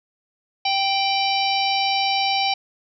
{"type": "harmonic tone with a mistuned harmonic", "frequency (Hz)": 784, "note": "G5", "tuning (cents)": 0, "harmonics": [1, 3, 4, 5, 6, 7], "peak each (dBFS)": [-21, -26, -27, -28, -29, -29], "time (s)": [0.65, 2.54], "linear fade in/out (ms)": 5, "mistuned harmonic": 4, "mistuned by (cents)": -69, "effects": []}